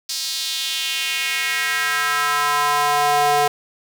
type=tone with high-pass filter sweep; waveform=square; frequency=145.9 Hz; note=D3; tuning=11 cents flat; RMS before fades=-20 dBFS; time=0.09-3.48 s; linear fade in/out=5 ms; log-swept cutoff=4800 to 610 Hz; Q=2.5; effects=none